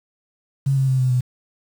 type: tone with pitch steps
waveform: sine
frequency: 136.9 / 133.93 / 131.02 / 128.18 / 125.39 Hz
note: C#3 / C3 / C3 / C3 / B2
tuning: -21 / +41 / +3 / -35 / +27 cents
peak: -15 dBFS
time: 0.66-1.21 s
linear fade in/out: 10 ms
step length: 110 ms
effects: 7-bit